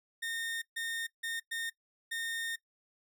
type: tone bursts at uneven times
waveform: 30% pulse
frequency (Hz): 1832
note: A#6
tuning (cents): -31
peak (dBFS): -32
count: 5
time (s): 0.22-0.62 / 0.76-1.07 / 1.23-1.4 / 1.51-1.7 / 2.11-2.56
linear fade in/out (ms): 10
effects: noise-tail reverb RT60 0.1 s tail -18 dB re dry